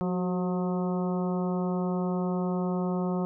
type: harmonic tone with a mistuned harmonic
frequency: 180 Hz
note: F#3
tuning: 47 cents flat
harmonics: 1 / 2 / 3 / 4 / 5 / 6 / 7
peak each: -27 / -33 / -37 / -39 / -41 / -43 / -44 dBFS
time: 0.01-3.25 s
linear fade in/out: 0 ms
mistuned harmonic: 2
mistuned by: +47 cents
effects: none